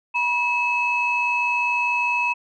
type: tone pair together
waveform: sine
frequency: 968.1 / 2587 Hz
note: B5 / E7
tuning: -35 / -33 cents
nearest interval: octave + perfect fourth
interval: 1702 cents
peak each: -22 / -20 dBFS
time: 0.14-2.34 s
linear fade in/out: 20 ms
effects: tanh soft clip ceiling -12 dBFS